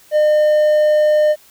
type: tone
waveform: triangle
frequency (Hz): 606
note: D#5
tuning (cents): -46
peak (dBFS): -8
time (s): 0.11-1.36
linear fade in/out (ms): 50
effects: white hiss -48 dBFS RMS until 1.5 s